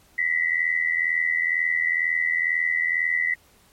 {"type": "tone pair together", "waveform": "sine", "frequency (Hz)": [1936.9, 2019], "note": ["B6", "B6"], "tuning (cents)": [-34, 38], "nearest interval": "minor second", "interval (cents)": 72, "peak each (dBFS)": -23, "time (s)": [0.18, 3.34], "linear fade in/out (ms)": 5, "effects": ["pink hiss -57 dBFS RMS until 3.72 s", "MP3 64 kbps"]}